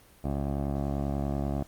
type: tone with low-pass filter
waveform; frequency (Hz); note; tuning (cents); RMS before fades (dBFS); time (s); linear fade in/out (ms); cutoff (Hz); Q
15% pulse; 70.2; C#2; +22; -30; 0.24-1.63; 5; 660; 1.6
effects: pink hiss -57 dBFS RMS until 1.67 s + Opus 32 kbps